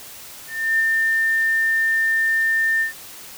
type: tone with ADSR envelope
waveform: sine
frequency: 1800 Hz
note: A6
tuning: 39 cents sharp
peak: -14 dBFS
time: 0.47-2.93 s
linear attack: 330 ms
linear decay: 4 ms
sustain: -2 dB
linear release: 120 ms
effects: white hiss -39 dBFS RMS until 3.37 s